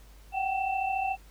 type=tone cluster; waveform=sine; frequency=740 / 774 / 2674 Hz; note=F#5 / G5 / E7; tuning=0 / -22 / +24 cents; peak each=-34 / -28 / -35 dBFS; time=0.32-1.17 s; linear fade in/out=50 ms; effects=added 50 Hz sine -50 dBFS peak until 1.3 s + pink hiss -59 dBFS RMS until 1.3 s